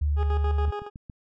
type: tone with vibrato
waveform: sine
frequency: 73.42 Hz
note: D2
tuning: in tune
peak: -21 dBFS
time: 0.01-0.71 s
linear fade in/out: 10 ms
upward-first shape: triangle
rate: 6.3 Hz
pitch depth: 23 cents each way
type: tone with tremolo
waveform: 20% pulse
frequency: 413 Hz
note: G#4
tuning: 10 cents flat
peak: -24 dBFS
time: 0.16-0.9 s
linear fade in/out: 50 ms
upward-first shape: square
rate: 7.1 Hz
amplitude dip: 65%
type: click train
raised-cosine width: 5 ms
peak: -28 dBFS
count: 4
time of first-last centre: 0.68-1.098 s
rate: 7.18 Hz
effects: low-pass 2000 Hz 12 dB/octave